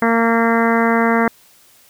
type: harmonic tone with a mistuned harmonic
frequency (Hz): 229.9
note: A#3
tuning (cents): -24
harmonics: 1 / 2 / 3 / 4 / 5 / 6 / 7 / 8 / 9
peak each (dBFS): -16 / -19 / -21 / -22 / -23 / -24 / -24 / -25 / -26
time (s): 0.02-1.28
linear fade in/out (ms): 2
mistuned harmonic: 9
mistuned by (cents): -26
effects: white hiss -50 dBFS RMS until 1.89 s